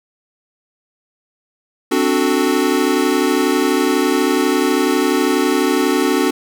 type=chord; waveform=square; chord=D dominant seventh; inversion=third; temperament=equal; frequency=261.6 / 293.7 / 370 / 440 Hz; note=C4 / D4 / F#4 / A4; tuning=0 / 0 / 0 / 0 cents; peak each=-20 / -19 / -19 / -22 dBFS; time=1.91-6.31 s; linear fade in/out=10 ms; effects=none